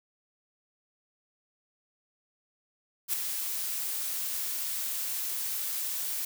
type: noise with ADSR envelope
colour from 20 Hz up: blue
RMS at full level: -26 dBFS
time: 3.08-6.25 s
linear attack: 54 ms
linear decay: 3 ms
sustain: -7 dB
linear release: 4 ms
effects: none

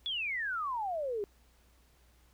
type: exponential sweep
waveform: sine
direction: down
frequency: 3484 to 392 Hz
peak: -32 dBFS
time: 0.06-1.24 s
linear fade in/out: 0 ms
effects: added 60 Hz sine -63 dBFS peak until 2.33 s + pink hiss -68 dBFS RMS until 2.33 s

